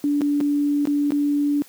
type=tone with dropouts; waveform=sine; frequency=289.5 Hz; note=D4; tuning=25 cents flat; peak=-17 dBFS; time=0.04-1.62 s; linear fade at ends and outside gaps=0 ms; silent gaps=0.209-0.217 / 0.404-0.41 / 0.854-0.872 / 1.106-1.12 s; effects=white hiss -49 dBFS RMS until 1.68 s + high-pass 150 Hz 12 dB/octave